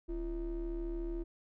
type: ring-modulated tone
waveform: triangle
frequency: 151.2 Hz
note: D#3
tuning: 49 cents flat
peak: -30 dBFS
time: 0.08-1.24 s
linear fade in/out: 20 ms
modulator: 188 Hz
effects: none

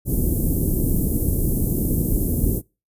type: band-stop noise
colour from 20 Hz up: pink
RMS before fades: -20 dBFS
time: 0.05-2.62 s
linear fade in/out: 50 ms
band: 370 to 12000 Hz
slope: 24 dB/octave
effects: noise-tail reverb RT60 0.3 s tail -26 dB re dry + resampled to 32000 Hz

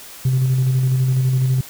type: tone with tremolo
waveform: sine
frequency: 130 Hz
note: C3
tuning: 11 cents flat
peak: -11 dBFS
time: 0.25-1.61 s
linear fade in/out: 5 ms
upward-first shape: square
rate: 12 Hz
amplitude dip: 30%
effects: tanh soft clip ceiling -11 dBFS + white hiss -38 dBFS RMS until 1.69 s

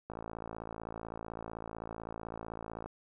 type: click train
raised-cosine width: 1 ms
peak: -27 dBFS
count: 155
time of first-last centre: 0.1-2.86 s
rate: 55.8 Hz
effects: none

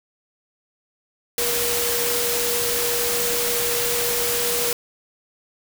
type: tone in noise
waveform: sine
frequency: 478 Hz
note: A#4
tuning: 43 cents sharp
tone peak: -26 dBFS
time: 1.38-4.73 s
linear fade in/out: 2 ms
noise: white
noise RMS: -23 dBFS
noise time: 1.38-4.73 s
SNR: -6 dB
effects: none

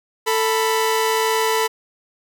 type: tone pair together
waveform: sawtooth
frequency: 443.1 / 987.8 Hz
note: A4 / B5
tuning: +12 / 0 cents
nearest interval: octave + major second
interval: 1388 cents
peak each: -15 / -17 dBFS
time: 0.26-1.68 s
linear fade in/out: 20 ms
effects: none

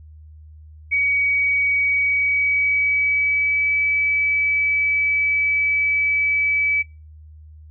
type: tone with pitch glide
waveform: sine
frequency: 2261 to 2294 Hz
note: C#7 to D7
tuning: +34 to -41 cents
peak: -16 dBFS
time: 0.91-6.83 s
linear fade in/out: 20 ms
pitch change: +25 cents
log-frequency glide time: 1.93-3.76 s
effects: noise-tail reverb RT60 0.3 s tail -23 dB re dry + added 77 Hz sine -40 dBFS peak until 7.7 s

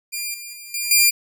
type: tone with level steps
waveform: 10% pulse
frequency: 2399 Hz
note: D7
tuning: 36 cents sharp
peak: -16 / -24 / -27 / -14 / -3 dBFS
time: 0.12-1.11 s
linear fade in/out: 20 ms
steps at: 0.34 / 0.53 / 0.74 / 0.91 s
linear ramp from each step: 2 ms
effects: none

